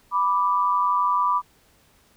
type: tone pair together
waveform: sine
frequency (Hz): 987.8 / 1174.7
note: B5 / D6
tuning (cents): 0 / 0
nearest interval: minor third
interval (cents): 300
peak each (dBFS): -21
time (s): 0.11-1.42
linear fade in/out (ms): 50
effects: pink hiss -59 dBFS RMS until 2.16 s